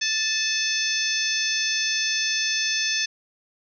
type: harmonic tone with a mistuned harmonic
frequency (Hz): 880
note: A5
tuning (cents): 0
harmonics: 2 / 3 / 4 / 5 / 6 / 7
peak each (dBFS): -29 / -29 / -30 / -32 / -27 / -28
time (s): 0.01-3.06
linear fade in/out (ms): 10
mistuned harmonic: 3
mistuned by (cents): -36
effects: none